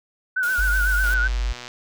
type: tone with vibrato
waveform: sine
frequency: 1480 Hz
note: F#6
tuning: in tune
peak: -19 dBFS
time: 0.36-1.28 s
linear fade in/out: 10 ms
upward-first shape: triangle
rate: 8 Hz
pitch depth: 78 cents each way
type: high-pass noise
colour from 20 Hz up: white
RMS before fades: -35 dBFS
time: 0.43-1.14 s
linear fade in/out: 0 ms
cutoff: 100 Hz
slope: 12 dB/octave
type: tone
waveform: sine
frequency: 49.8 Hz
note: G1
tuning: 28 cents sharp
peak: -20 dBFS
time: 0.58-1.53 s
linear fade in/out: 10 ms
type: click train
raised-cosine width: 0.2 ms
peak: -18 dBFS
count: 79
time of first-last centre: 1.04-1.679 s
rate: 122 Hz
effects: none